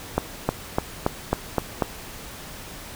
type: accelerating click train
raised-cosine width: 1 ms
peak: -5 dBFS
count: 7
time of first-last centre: 0.18-1.822 s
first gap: 310 ms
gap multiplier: 0.95
effects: pink hiss -39 dBFS RMS until 2.95 s